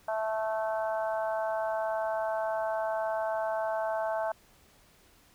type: harmonic tone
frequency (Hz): 219.1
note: A3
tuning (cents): -7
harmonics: 3 / 4 / 5 / 6 / 7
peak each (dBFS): -30 / -34 / -41 / -45 / -41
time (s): 0.08-4.32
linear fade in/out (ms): 5
effects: pink hiss -61 dBFS RMS until 5.34 s